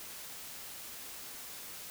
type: silence
effects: white hiss -46 dBFS RMS until 1.9 s